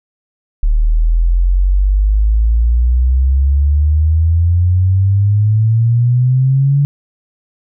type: exponential sweep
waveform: sine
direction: up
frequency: 37.08 to 143.5 Hz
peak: -8 dBFS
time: 0.63-6.85 s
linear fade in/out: 0 ms
effects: none